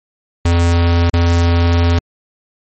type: tone with dropouts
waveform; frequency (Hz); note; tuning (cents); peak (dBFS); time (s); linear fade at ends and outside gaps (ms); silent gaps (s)
square; 85.4; F2; -38; -10; 0.45-1.99; 5; 1.099-1.135
effects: MP3 32 kbps